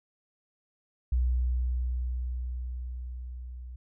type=tone with level ramp; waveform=sine; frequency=61.9 Hz; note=B1; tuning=5 cents sharp; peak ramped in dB=-22 to -39 dBFS; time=1.12-3.76 s; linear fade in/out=5 ms; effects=none